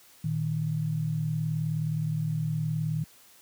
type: tone pair together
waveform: sine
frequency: 116.7 / 155.94 Hz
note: A#2 / D#3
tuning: +2 / +4 cents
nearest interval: perfect fourth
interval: 502 cents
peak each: -32 / -27 dBFS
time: 0.24-3.04 s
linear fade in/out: 5 ms
effects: white hiss -56 dBFS RMS until 3.41 s + high-pass 60 Hz 12 dB/octave